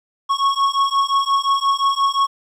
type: beating tone pair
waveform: square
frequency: 1100 / 1105.7 Hz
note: C#6 / C#6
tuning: -14 / -5 cents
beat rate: 5.7 Hz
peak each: -19 dBFS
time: 0.29-2.27 s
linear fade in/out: 20 ms
effects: low-pass 5000 Hz 12 dB/octave + 9-bit